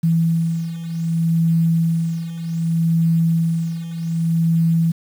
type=beating tone pair; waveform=sine; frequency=164.81 / 165.46 Hz; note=E3 / E3; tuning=0 / +7 cents; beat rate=0.65 Hz; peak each=-21 / -17 dBFS; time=0.03-4.92 s; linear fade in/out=10 ms; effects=7-bit